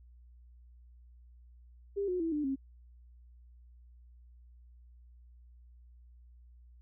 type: tone with pitch steps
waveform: sine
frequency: 400 / 362.6 / 328.7 / 297.9 / 270.1 Hz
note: G4 / F#4 / E4 / D4 / C#4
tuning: +35 / -35 / -5 / +25 / -45 cents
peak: -30 dBFS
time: 1.96-2.56 s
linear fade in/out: 20 ms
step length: 120 ms
effects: added 60 Hz sine -54 dBFS peak until 6.81 s